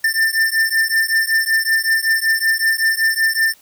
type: beating tone pair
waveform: square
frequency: 1787 / 1792.3 Hz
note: A6 / A6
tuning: +26 / +31 cents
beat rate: 5.3 Hz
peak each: -18 dBFS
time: 0.04-3.54 s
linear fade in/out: 5 ms
effects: white hiss -51 dBFS RMS until 3.61 s